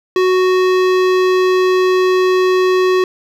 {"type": "tone with hard clipping", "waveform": "sine", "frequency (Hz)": 370, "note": "F#4", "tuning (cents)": 0, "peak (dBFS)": -12, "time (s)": [0.16, 3.04], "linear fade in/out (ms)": 2, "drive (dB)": 18, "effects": []}